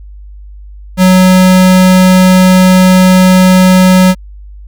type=tone; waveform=square; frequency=185 Hz; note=F#3; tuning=in tune; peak=-3 dBFS; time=0.97-4.15 s; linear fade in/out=50 ms; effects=added 50 Hz sine -27 dBFS peak until 4.67 s